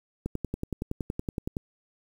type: click train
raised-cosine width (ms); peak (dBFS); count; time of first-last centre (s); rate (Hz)
3; -17; 15; 0.26-1.568; 10.7
effects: 8-bit